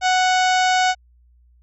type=harmonic tone; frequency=740 Hz; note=F#5; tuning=in tune; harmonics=1 / 2 / 3 / 4 / 5 / 6 / 7 / 8 / 9 / 10; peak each=-16 / -22 / -26 / -28 / -30 / -32 / -33 / -34 / -35 / -36 dBFS; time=0.01-0.95 s; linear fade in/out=50 ms; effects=added 60 Hz sine -51 dBFS peak until 1.62 s